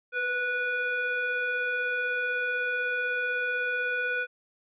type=tone with frequency modulation; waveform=sine; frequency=1472 Hz; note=F#6; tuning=9 cents flat; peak=-26 dBFS; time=0.12-4.27 s; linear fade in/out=50 ms; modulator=976 Hz; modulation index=0.8; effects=none